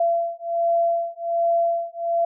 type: beating tone pair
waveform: sine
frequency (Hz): 678 / 679.3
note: E5 / F5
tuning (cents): +49 / -48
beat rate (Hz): 1.3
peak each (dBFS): -22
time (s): 0-2.25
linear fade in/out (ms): 5
effects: none